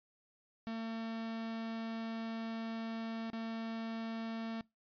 45% pulse tone with dropouts, 226 Hz, A3, 47 cents sharp, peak -38 dBFS, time 0.67-4.61 s, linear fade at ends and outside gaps 0 ms, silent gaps 3.301-3.332 s, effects noise-tail reverb RT60 0.2 s tail -23 dB re dry + resampled to 11025 Hz

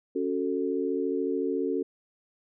sine chord, F# minor, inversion second, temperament equal with one note detuned, 277.2 / 370 / 444.1 Hz, C#4 / F#4 / A4, 0 / 0 / +16 cents, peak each -30 dBFS, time 0.15-1.83 s, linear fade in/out 10 ms, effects none

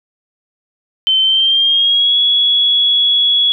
sine tone with pitch glide, 3085 to 3364 Hz, G7 to G#7, -28 to +22 cents, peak -9 dBFS, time 1.07-3.52 s, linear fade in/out 0 ms, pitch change +150 cents, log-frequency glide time 1.21-2.18 s, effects none

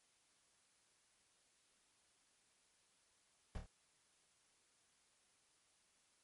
brown noise with echo, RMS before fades -44 dBFS, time 3.55-3.58 s, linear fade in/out 0 ms, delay 27 ms, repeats 3, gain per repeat -5 dB, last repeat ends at 3.661 s, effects white hiss -75 dBFS RMS until 6.23 s + MP3 48 kbps

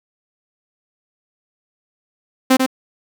sawtooth tone with echo, 260.7 Hz, C4, 6 cents flat, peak -5 dBFS, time 2.5-2.57 s, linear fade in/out 10 ms, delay 94 ms, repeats 1, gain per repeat -5 dB, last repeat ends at 2.664 s, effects none

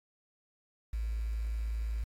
sine tone with quantisation, 55 Hz, A1, in tune, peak -31 dBFS, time 0.93-2.04 s, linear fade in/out 5 ms, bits 9, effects AAC 64 kbps

